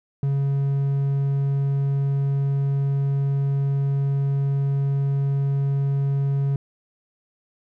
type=tone; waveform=triangle; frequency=138.8 Hz; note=C#3; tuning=3 cents sharp; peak=-17 dBFS; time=0.23-6.56 s; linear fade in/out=2 ms; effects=none